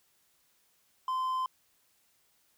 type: tone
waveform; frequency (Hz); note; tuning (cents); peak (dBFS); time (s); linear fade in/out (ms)
triangle; 1033; C6; -22; -27; 1.08-1.46; 2
effects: white hiss -70 dBFS RMS until 2.57 s